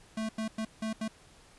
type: tone bursts at uneven times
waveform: square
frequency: 220 Hz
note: A3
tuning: in tune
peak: -32 dBFS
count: 5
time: 0.17-0.29 / 0.38-0.48 / 0.58-0.65 / 0.82-0.93 / 1.01-1.08 s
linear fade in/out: 5 ms
effects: pink hiss -58 dBFS RMS until 1.58 s + resampled to 24000 Hz